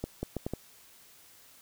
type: accelerating click train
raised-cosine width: 2 ms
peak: -19 dBFS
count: 5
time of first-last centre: 0.04-0.536 s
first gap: 190 ms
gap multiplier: 0.72
effects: white hiss -57 dBFS RMS until 1.61 s